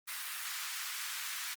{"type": "high-pass noise", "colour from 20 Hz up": "pink", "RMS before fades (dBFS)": -40, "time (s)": [0.07, 1.55], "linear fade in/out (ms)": 20, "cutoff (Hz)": 1300, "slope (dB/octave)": 24, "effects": ["Opus 32 kbps"]}